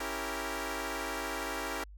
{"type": "chord", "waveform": "10% pulse", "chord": "C# diminished seventh", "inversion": "none", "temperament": "equal", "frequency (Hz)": [277.2, 329.6, 392, 466.2], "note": ["C#4", "E4", "G4", "Bb4"], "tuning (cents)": [0, 0, 0, 0], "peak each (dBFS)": -32, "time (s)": [0, 1.84], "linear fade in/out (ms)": 5, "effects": ["added 50 Hz sine -47 dBFS peak until 1.97 s"]}